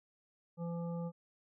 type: harmonic tone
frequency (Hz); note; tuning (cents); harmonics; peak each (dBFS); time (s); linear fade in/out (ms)
170; F3; -46; 1 / 3 / 5 / 7; -37 / -44 / -52 / -56; 0.57-1.12; 50
effects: none